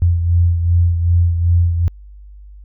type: beating tone pair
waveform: sine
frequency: 85.8 / 88.4 Hz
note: F2 / F2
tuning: -30 / +22 cents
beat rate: 2.6 Hz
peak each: -11 / -20 dBFS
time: 0.02-1.88 s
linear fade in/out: 0 ms
effects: added 50 Hz sine -35 dBFS peak until 2.64 s